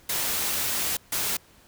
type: noise bursts at uneven times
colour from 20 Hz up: white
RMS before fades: -27 dBFS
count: 2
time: 0.09-0.97 / 1.12-1.37 s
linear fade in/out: 5 ms
effects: pink hiss -56 dBFS RMS until 1.67 s